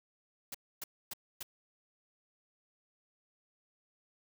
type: noise bursts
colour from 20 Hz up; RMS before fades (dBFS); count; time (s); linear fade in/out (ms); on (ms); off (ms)
white; -41; 4; 0.52-1.43; 5; 25; 270
effects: none